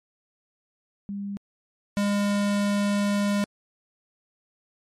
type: tone pair in turn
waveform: sine / square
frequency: 200.5 / 203.2 Hz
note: G3 / G#3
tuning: +39 / -38 cents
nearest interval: unison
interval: 23 cents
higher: second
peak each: -29 / -22 dBFS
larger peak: second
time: 1.09-1.37 / 1.97-3.44 s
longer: second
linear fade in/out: 0 ms
effects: low-pass 11000 Hz 12 dB/octave + MP3 64 kbps